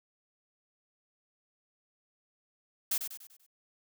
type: noise with echo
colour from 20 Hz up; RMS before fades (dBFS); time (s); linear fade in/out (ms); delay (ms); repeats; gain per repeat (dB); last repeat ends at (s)
blue; -30; 2.91-2.98; 5; 97; 5; -7; 3.465
effects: none